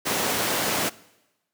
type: high-pass noise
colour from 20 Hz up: pink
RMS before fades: -25 dBFS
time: 0.05-0.9 s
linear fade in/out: 20 ms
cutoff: 230 Hz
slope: 12 dB/octave
effects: noise-tail reverb RT60 1.0 s tail -21 dB re dry